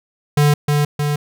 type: tone with echo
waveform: square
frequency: 146.83 Hz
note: D3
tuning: in tune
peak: -11 dBFS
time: 0.37-0.54 s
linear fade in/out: 5 ms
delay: 310 ms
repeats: 2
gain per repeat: -3 dB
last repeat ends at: 1.16 s
effects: none